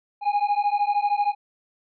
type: beating tone pair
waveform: triangle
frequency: 815 / 828 Hz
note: G#5 / G#5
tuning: -33 / -5 cents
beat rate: 13 Hz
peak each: -21 dBFS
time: 0.21-1.35 s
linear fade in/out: 50 ms
effects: resampled to 11025 Hz